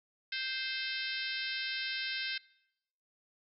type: harmonic tone with a mistuned harmonic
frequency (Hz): 523.3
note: C5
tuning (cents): 0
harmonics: 3 / 4 / 5 / 6 / 7 / 8 / 9 / 10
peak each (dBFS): -40 / -41 / -42 / -43 / -43 / -44 / -45 / -45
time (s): 0.32-2.38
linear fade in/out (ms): 5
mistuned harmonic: 8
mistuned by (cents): -36
effects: noise-tail reverb RT60 0.8 s tail -23 dB re dry